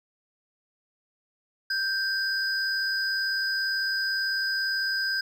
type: tone pair together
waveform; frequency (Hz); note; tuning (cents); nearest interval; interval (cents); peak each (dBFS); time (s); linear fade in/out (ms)
triangle; 1568 / 4969; G6 / D#8; 0 / -3; octave + minor sixth; 1997; -25 / -28; 1.7-5.21; 5
effects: none